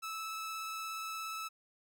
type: tone with vibrato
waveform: sawtooth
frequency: 1308 Hz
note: E6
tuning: 14 cents flat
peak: -35 dBFS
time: 0.02-1.49 s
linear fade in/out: 20 ms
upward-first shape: sine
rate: 17 Hz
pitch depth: 9 cents each way
effects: none